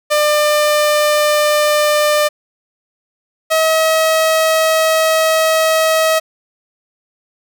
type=tone pair in turn; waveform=sawtooth; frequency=598 / 639.1 Hz; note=D5 / D#5; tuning=+31 / +46 cents; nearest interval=minor second; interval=115 cents; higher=second; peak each=-7 dBFS; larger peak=neither; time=0.1-2.29 / 3.5-6.2 s; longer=second; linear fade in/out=20 ms; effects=none

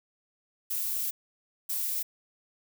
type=noise bursts at uneven times; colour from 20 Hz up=violet; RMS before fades=-31 dBFS; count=2; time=0.7-1.11 / 1.69-2.03 s; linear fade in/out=10 ms; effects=none

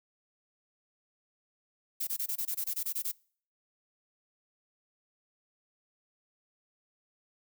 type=noise bursts; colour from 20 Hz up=violet; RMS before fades=-33 dBFS; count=12; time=2-3.118 s; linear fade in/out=10 ms; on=73 ms; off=22 ms; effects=noise-tail reverb RT60 0.5 s tail -25 dB re dry

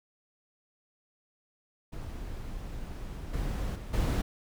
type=noise with level steps; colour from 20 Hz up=brown; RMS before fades=-39 / -32 / -39 / -26 dBFS; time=1.92-4.22 s; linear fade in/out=10 ms; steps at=3.33 / 3.75 / 3.93 s; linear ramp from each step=10 ms; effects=none

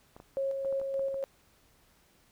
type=clicks; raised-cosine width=1 ms; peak=-34 dBFS; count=7; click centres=0.165 / 0.201 / 0.648 / 0.726 / 0.815 / 0.994 / 1.143 s
type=tone with tremolo; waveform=sine; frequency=544 Hz; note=C#5; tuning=33 cents flat; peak=-28 dBFS; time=0.37-1.24 s; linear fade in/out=0 ms; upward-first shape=square; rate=3.5 Hz; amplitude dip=35%
effects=pink hiss -65 dBFS RMS until 2.31 s

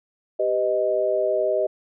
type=chord; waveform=sine; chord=G augmented; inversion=none; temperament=equal with one note detuned; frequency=392 / 503.7 / 622.3 Hz; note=G4 / B4 / D#5; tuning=0 / +34 / 0 cents; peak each=-25 / -26 / -21 dBFS; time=0.39-1.67 s; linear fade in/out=10 ms; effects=none

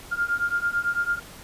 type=beating tone pair; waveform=sine; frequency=1400 / 1409 Hz; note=F6 / F6; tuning=+4 / +15 cents; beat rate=9 Hz; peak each=-26 / -25 dBFS; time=0.11-1.2 s; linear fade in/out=20 ms; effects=pink hiss -44 dBFS RMS until 1.43 s + resampled to 32000 Hz

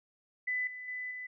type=tone with level steps; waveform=sine; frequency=2000 Hz; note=B6; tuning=21 cents sharp; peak=-30 / -41 / -36 / -39 dBFS; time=0.47-1.27 s; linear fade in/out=10 ms; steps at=0.67 / 0.88 / 1.11 s; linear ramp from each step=2 ms; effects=none

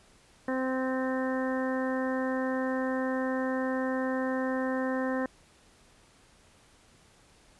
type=harmonic tone; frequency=260 Hz; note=C4; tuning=11 cents flat; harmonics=1 / 2 / 3 / 4 / 5 / 6 / 7; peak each=-30 / -32 / -40 / -39 / -45 / -42 / -39 dBFS; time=0.48-5.26 s; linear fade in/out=2 ms; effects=pink hiss -60 dBFS RMS until 7.59 s + resampled to 24000 Hz

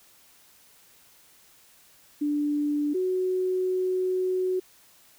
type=tone pair in turn; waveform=sine; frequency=293.7 / 370 Hz; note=D4 / F#4; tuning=0 / 0 cents; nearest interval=major third; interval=400 cents; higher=second; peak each=-23 dBFS; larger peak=neither; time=2.21-2.94 / 2.94-4.6 s; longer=second; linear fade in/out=10 ms; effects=white hiss -57 dBFS RMS until 5.18 s

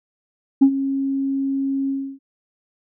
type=tone with ADSR envelope; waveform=sine; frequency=272.3 Hz; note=C#4; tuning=31 cents flat; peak=-5 dBFS; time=0.61-2.19 s; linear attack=14 ms; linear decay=76 ms; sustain=-14 dB; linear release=300 ms; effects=tanh soft clip ceiling -5 dBFS

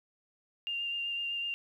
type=tone with vibrato; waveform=sine; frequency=2794 Hz; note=F7; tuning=in tune; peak=-32 dBFS; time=0.67-1.54 s; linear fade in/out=0 ms; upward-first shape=triangle; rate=7.9 Hz; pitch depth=17 cents each way; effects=11-bit

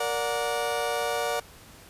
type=chord; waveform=30% pulse; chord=Bb augmented; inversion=none; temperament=just; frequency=466.2 / 582.7 / 728.4 Hz; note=Bb4 / D5 / F#5; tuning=0 / -14 / -27 cents; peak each=-28 dBFS; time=0-1.4 s; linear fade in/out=5 ms; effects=pink hiss -50 dBFS RMS until 1.89 s + resampled to 32000 Hz

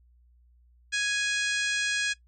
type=harmonic tone; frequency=830.6 Hz; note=G#5; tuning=in tune; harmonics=2 / 3 / 4 / 5 / 6 / 7 / 8 / 9 / 10; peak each=-28 / -32 / -34 / -36 / -38 / -39 / -40 / -41 / -42 dBFS; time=0.92-2.14 s; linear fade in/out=20 ms; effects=noise-tail reverb RT60 0.1 s tail -18 dB re dry + added 60 Hz sine -57 dBFS peak until 2.27 s

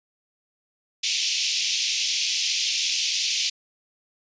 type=band-pass noise; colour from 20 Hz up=white; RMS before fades=-25 dBFS; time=1.03-3.5 s; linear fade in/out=10 ms; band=2400 to 6300 Hz; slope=48 dB/octave; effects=resampled to 16000 Hz

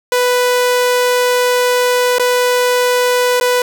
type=tone with dropouts; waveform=sawtooth; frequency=494.8 Hz; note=B4; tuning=3 cents sharp; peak=-7 dBFS; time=0.12-3.62 s; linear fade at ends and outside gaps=2 ms; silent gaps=2.184-2.196 / 3.4-3.41 s; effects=none

